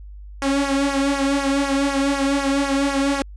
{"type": "tone with flanger", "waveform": "sawtooth", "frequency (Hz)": 277.2, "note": "C#4", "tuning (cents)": 0, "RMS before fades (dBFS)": -20, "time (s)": [0.42, 3.22], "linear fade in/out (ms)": 0, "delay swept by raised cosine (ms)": [0.24, 2.64], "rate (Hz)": 4, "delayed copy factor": -0.8, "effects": ["added 50 Hz sine -35 dBFS peak until 3.36 s", "resampled to 22050 Hz"]}